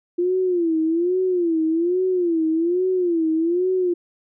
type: tone with vibrato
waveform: sine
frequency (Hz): 344.4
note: F4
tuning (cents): -24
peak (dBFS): -17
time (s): 0.18-3.94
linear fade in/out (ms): 10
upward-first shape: sine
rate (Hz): 1.2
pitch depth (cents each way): 140
effects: none